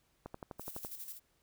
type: click train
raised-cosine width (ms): 1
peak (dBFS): -29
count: 8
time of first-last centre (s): 0.26-0.848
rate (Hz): 11.9
type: noise with tremolo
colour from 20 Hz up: violet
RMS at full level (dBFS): -44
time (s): 0.58-1.2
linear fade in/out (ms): 50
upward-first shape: square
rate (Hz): 12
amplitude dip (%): 55
effects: pink hiss -74 dBFS RMS until 1.42 s